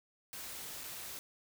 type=noise with dropouts; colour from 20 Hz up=white; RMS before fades=-45 dBFS; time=0.33-1.19 s; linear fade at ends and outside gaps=0 ms; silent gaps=0.835-0.839 s; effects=none